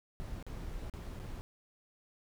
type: noise with dropouts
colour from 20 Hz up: brown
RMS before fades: -42 dBFS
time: 0.2-1.41 s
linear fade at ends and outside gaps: 0 ms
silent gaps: 0.426-0.466 / 0.898-0.938 / 1.192-1.199 s
effects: none